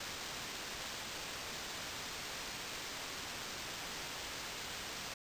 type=noise with sample-and-hold; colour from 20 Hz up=white; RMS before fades=-44 dBFS; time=0-5.14 s; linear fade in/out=5 ms; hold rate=11025 Hz; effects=resampled to 32000 Hz